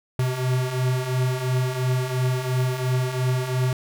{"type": "beating tone pair", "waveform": "square", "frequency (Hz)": [125.7, 128.6], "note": ["B2", "C3"], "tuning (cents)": [31, -30], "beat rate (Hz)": 2.9, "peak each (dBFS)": [-28, -23], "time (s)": [0.19, 3.73], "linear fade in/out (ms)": 2, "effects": []}